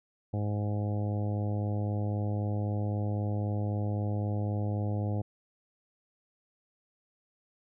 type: harmonic tone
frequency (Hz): 103.83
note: G#2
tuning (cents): 0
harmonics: 1 / 2 / 3 / 4 / 5 / 6 / 7 / 8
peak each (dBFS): -29 / -37 / -40 / -45 / -42 / -46 / -45 / -50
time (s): 0.33-5.22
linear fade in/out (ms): 10
effects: none